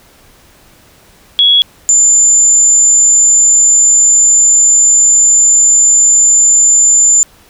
sine tone pair in turn, 3349 / 7133 Hz, G#7 / A8, +14 / +23 cents, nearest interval octave + minor second, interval 1309 cents, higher second, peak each -4 dBFS, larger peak neither, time 1.39-1.62 / 1.89-7.23 s, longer second, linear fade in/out 0 ms, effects pink hiss -44 dBFS RMS until 7.49 s

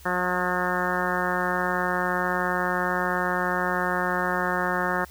harmonic tone, 180.3 Hz, F#3, 45 cents flat, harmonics 1 / 2 / 3 / 4 / 5 / 6 / 7 / 8 / 9 / 10, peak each -32 / -32 / -32 / -32 / -32 / -32 / -32 / -32 / -32 / -32 dBFS, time 0.05-5.05 s, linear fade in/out 10 ms, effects added 67 Hz sine -47 dBFS peak until 5.1 s + white hiss -51 dBFS RMS until 5.1 s

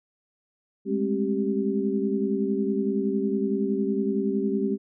sine tone cluster, 203.4 / 214.2 / 268.2 / 390.3 Hz, G#3 / A3 / C4 / G4, -36 / -46 / +43 / -8 cents, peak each -27 / -30 / -29 / -27 dBFS, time 0.85-4.78 s, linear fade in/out 50 ms, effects none

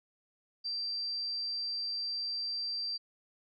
sine tone, 4699 Hz, D8, in tune, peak -33 dBFS, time 0.64-2.98 s, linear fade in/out 20 ms, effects none

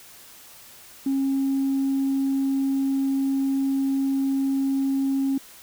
sine tone, 271.4 Hz, C#4, 36 cents flat, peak -19 dBFS, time 1.06-5.38 s, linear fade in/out 5 ms, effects tanh soft clip ceiling -17 dBFS + white hiss -47 dBFS RMS until 5.62 s

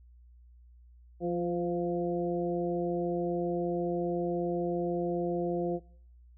harmonic tone with a mistuned harmonic, 174.61 Hz, F3, in tune, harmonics 1 / 2 / 3 / 4, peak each -34 / -31 / -35 / -38 dBFS, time 1.2-5.8 s, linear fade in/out 50 ms, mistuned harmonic 3, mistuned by -27 cents, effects noise-tail reverb RT60 0.6 s tail -21 dB re dry + added 60 Hz sine -53 dBFS peak until 6.37 s

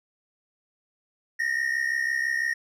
triangle tone pair together, 1823 / 1889 Hz, A#6 / A#6, -39 / +22 cents, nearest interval minor second, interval 61 cents, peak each -25 dBFS, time 1.39-2.54 s, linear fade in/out 10 ms, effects none

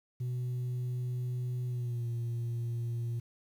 sine tone with pitch glide, 124.3 to 117.66 Hz, B2 to A#2, +12 to +17 cents, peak -29 dBFS, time 0.2-3.2 s, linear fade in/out 10 ms, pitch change -95 cents, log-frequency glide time 1.66-2.07 s, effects tanh soft clip ceiling -31 dBFS + 10-bit

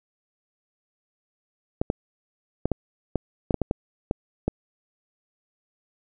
clicks, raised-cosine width 2 ms, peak -9 dBFS, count 11, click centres 1.815 / 1.901 / 2.656 / 2.717 / 3.157 / 3.508 / 3.543 / 3.617 / 3.711 / 4.111 / 4.48 s, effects none

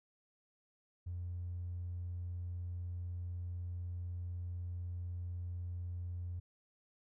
triangle tone with tanh clipping, 88 Hz, F2, 14 cents sharp, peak -38 dBFS, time 1.06-6.4 s, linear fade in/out 10 ms, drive 1 dB, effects none

